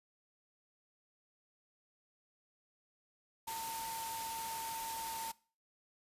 sine tone in noise, 903 Hz, A5, 45 cents sharp, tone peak -40 dBFS, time 3.47-5.32 s, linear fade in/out 10 ms, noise white, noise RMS -44 dBFS, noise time 3.47-5.32 s, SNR +1 dB, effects noise-tail reverb RT60 0.4 s tail -22 dB re dry + resampled to 32000 Hz

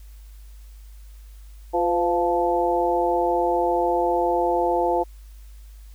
harmonic tone with a mistuned harmonic, 174.61 Hz, F3, in tune, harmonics 2 / 3 / 4 / 5, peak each -24 / -24 / -24 / -24 dBFS, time 1.73-5.04 s, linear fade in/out 20 ms, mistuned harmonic 3, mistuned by -50 cents, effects added 51 Hz sine -40 dBFS peak until 5.94 s + white hiss -58 dBFS RMS until 5.94 s

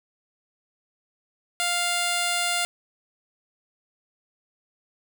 5% pulse tone with notch filter, 700 Hz, F5, 4 cents sharp, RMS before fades -25 dBFS, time 1.6-2.65 s, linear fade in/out 0 ms, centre 5800 Hz, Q 1.9, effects none

